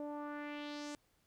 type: tone with low-pass filter sweep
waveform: sawtooth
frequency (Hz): 293.7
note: D4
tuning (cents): 0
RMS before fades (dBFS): -44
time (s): 0-0.95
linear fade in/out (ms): 0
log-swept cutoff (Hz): 620 to 7700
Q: 2.3
effects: pink hiss -75 dBFS RMS until 1.26 s

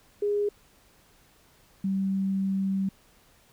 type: tone pair in turn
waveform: sine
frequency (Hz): 411.2 / 193.33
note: G#4 / G3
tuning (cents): -17 / -24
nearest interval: octave + minor second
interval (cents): 1307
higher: first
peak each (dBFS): -23 / -24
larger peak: first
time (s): 0.22-0.49 / 1.84-2.89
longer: second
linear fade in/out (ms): 5
effects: pink hiss -60 dBFS RMS until 3.52 s

